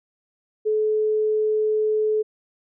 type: tone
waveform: sine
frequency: 430 Hz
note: A4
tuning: 40 cents flat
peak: -18 dBFS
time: 0.65-2.23 s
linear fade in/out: 20 ms
effects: none